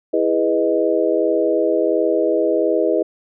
sine chord, E major seventh, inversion none, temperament equal with one note detuned, 329.6 / 411.2 / 493.9 / 622.3 Hz, E4 / G#4 / B4 / D#5, 0 / -17 / 0 / 0 cents, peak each -20 dBFS, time 0.13-3.03 s, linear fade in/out 10 ms, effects none

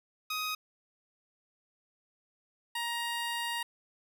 15% pulse tone pair in turn, 1255 / 940.2 Hz, D#6 / A#5, +15 / +15 cents, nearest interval perfect fourth, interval 500 cents, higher first, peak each -26 dBFS, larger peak neither, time 0.3-0.55 / 2.75-3.63 s, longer second, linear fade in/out 5 ms, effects none

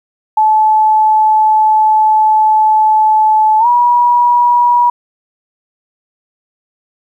sine tone with pitch glide, 865 to 965.3 Hz, A5 to B5, -30 to -40 cents, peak -6 dBFS, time 0.37-4.9 s, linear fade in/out 5 ms, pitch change +190 cents, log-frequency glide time 3.59-3.67 s, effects 8-bit

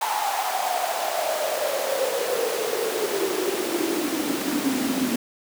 pink noise with high-pass filter sweep, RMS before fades -25 dBFS, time 0.01-5.16 s, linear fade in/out 5 ms, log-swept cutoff 880 to 240 Hz, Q 8.7, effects none

